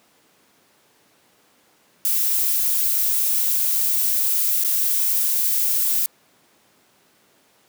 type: noise with dropouts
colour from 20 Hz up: violet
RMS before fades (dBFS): -20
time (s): 2.05-6.06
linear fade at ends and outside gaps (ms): 0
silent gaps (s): 4.638-4.647
effects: pink hiss -58 dBFS RMS until 7.68 s + high-pass 200 Hz 12 dB/octave